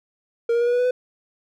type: tone with pitch steps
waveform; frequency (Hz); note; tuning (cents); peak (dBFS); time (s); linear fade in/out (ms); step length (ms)
triangle; 466.2 / 471.9 / 477.6 / 483.5 / 489.4 / 495.4 / 501.4; A#4 / A#4 / A#4 / B4 / B4 / B4 / B4; 0 / +21 / +42 / -37 / -16 / +5 / +26; -15; 0.49-0.91; 5; 60
effects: none